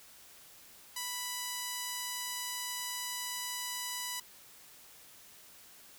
5% pulse tone, 987.8 Hz, B5, in tune, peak -24 dBFS, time 0.96-4.2 s, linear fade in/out 5 ms, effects white hiss -56 dBFS RMS until 5.98 s

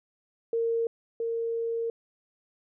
sine tone pair in turn, 460.1 / 460.1 Hz, A#4 / A#4, -23 / -23 cents, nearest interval unison, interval 0 cents, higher neither, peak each -24 / -27 dBFS, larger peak first, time 0.53-0.87 / 1.2-1.9 s, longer second, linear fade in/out 2 ms, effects none

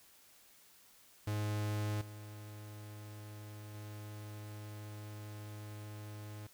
45% pulse tone with level steps, 105.1 Hz, G#2, 21 cents sharp, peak -34 / -47 / -45 dBFS, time 1.27-6.47 s, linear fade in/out 5 ms, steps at 2.01 / 3.74 s, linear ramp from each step 5 ms, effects white hiss -63 dBFS RMS until 6.53 s

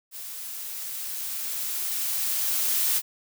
blue noise with level ramp, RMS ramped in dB -38 to -23 dBFS, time 0.11-3.02 s, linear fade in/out 50 ms, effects none

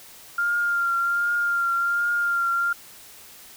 sine tone with vibrato, 1396.9 Hz, F6, in tune, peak -20 dBFS, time 0.38-2.73 s, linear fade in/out 5 ms, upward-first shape triangle, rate 1.3 Hz, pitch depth 27 cents each way, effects white hiss -46 dBFS RMS until 3.56 s

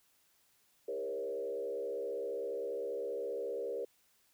sine tone with frequency modulation, 477.3 Hz, A#4, 41 cents sharp, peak -35 dBFS, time 0.88-3.85 s, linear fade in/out 5 ms, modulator 69.6 Hz, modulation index 1.2, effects white hiss -71 dBFS RMS until 4.33 s

